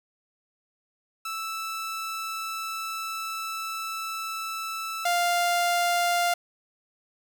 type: tone pair in turn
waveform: sawtooth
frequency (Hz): 1318.5 / 698.5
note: E6 / F5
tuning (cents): 0 / 0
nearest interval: major seventh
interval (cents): 1100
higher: first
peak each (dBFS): -27 / -18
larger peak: second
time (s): 1.25-5.05 / 5.05-6.34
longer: first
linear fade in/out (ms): 5
effects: none